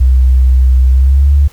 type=tone with pitch glide; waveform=sine; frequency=64 to 71.01 Hz; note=C2 to C#2; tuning=-38 to +42 cents; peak=-4 dBFS; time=0-1.48 s; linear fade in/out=10 ms; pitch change=+180 cents; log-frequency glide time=0.9-1.32 s; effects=pink hiss -42 dBFS RMS until 1.52 s